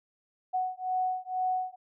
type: beating tone pair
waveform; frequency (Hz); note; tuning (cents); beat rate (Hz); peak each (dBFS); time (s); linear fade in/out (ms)
sine; 740 / 742.1; F#5 / F#5; 0 / +5; 2.1; -31; 0.53-1.76; 20
effects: none